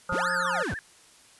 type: harmonic tone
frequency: 178.2 Hz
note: F3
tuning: 35 cents sharp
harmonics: 1 / 3 / 5 / 7 / 8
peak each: -40 / -34 / -37 / -31 / -30 dBFS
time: 0.09-0.63 s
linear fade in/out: 5 ms
type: linear two-way sweep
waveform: square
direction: up then down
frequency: 49 to 1760 to 49 Hz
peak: -30 dBFS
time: 0.12-0.74 s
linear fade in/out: 0 ms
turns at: 0.31 s
type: tone with vibrato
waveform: sine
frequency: 1648 Hz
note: G#6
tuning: 14 cents flat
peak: -33 dBFS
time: 0.18-0.79 s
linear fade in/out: 0 ms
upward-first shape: sine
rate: 14 Hz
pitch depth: 160 cents each way
effects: white hiss -55 dBFS RMS until 1.39 s + resampled to 24000 Hz